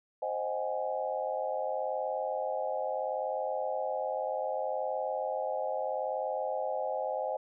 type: chord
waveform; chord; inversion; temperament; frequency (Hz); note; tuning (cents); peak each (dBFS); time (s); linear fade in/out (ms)
sine; Ab dominant seventh; first; equal with one note detuned; 523.3 / 622.3 / 749.9 / 830.6; C5 / Eb5 / Gb5 / Ab5; 0 / 0 / +23 / 0; -35 / -35 / -38 / -37; 0.22-7.37; 5
effects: none